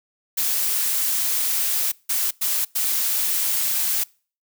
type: noise bursts at uneven times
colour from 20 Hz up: blue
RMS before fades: -22 dBFS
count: 4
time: 0.37-1.92 / 2.09-2.31 / 2.41-2.65 / 2.75-4.04 s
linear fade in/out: 10 ms
effects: noise-tail reverb RT60 0.4 s tail -25 dB re dry